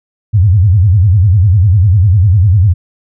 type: tone with vibrato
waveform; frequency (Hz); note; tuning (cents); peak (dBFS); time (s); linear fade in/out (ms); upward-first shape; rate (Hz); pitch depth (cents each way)
sine; 96.4; G2; -28; -4; 0.33-2.74; 20; sine; 10; 240
effects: none